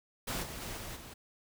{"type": "noise with level steps", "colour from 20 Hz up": "pink", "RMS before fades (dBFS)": [-36, -43, -41, -43, -49], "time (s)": [0.27, 1.14], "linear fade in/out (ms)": 10, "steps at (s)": [0.42, 0.6, 0.76, 0.95], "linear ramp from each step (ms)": 20, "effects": []}